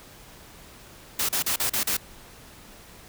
white noise bursts, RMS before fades -25 dBFS, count 6, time 1.19-1.969 s, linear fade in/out 5 ms, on 99 ms, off 37 ms, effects pink hiss -48 dBFS RMS until 3.08 s

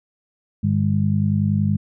harmonic tone, 50.6 Hz, G#1, 44 cents flat, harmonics 2 / 3 / 4, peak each -20 / -22 / -20 dBFS, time 0.63-1.77 s, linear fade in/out 10 ms, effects none

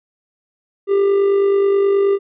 triangle tone with amplitude modulation, 397.3 Hz, G4, 23 cents sharp, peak -8 dBFS, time 0.87-2.19 s, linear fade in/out 50 ms, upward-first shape sine, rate 49.4 Hz, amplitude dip 40%, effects resampled to 8000 Hz

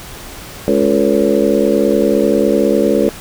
harmonic tone with a mistuned harmonic, 70 Hz, C#2, 18 cents sharp, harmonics 3 / 4 / 5 / 6 / 7 / 8, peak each -17 / -17 / -17 / -17 / -17 / -17 dBFS, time 0.68-3.09 s, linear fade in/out 0 ms, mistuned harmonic 6, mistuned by +66 cents, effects pink hiss -32 dBFS RMS until 3.2 s

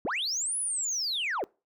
sine linear two-way sweep, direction up then down, 164.9 to 10340 to 307.4 Hz, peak -26 dBFS, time 0.05-1.44 s, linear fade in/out 0 ms, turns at 0.58 s, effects noise-tail reverb RT60 0.3 s tail -26 dB re dry + tanh soft clip ceiling -26 dBFS

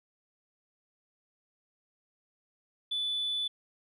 sine tone, 3480 Hz, A7, 20 cents flat, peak -28 dBFS, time 2.91-3.48 s, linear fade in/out 10 ms, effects tanh soft clip ceiling -26 dBFS

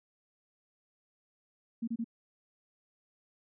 sine tone bursts, 230.4 Hz, A#3, 20 cents flat, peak -31 dBFS, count 3, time 1.82-2.044 s, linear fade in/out 10 ms, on 56 ms, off 28 ms, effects none

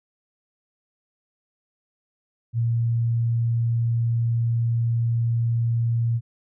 sine tone, 116.54 Hz, A#2, in tune, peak -19 dBFS, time 2.53-6.21 s, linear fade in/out 50 ms, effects none

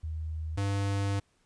sine / square tone pair in turn, 79 / 99.53 Hz, D#2 / G2, +27 / +27 cents, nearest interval major third, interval 400 cents, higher second, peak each -32 / -28 dBFS, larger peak second, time 0.03-0.57 / 0.57-1.2 s, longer second, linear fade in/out 10 ms, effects pink hiss -70 dBFS RMS until 1.45 s + resampled to 22050 Hz

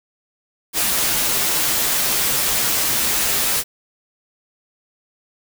white noise with comb filter, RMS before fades -19 dBFS, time 0.73-3.64 s, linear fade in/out 50 ms, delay 11 ms, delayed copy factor -0.55, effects none

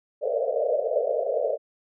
pink band-pass noise, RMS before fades -25 dBFS, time 0.21-1.58 s, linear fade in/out 50 ms, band 450 to 660 Hz, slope 96 dB/octave, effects none

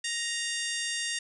harmonic tone with a mistuned harmonic, 935 Hz, A#5, 5 cents sharp, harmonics 2 / 3 / 4 / 5 / 6 / 7 / 8 / 9 / 10, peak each -35 / -37 / -38 / -39 / -40 / -40 / -41 / -42 / -42 dBFS, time 0.04-1.19 s, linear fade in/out 5 ms, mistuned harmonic 4, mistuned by -48 cents, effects none

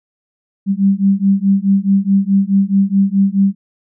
sine beating tone pair, 194 / 198.7 Hz, G3 / G3, -18 / +24 cents, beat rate 4.7 Hz, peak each -13 dBFS, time 0.66-3.55 s, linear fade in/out 50 ms, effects none

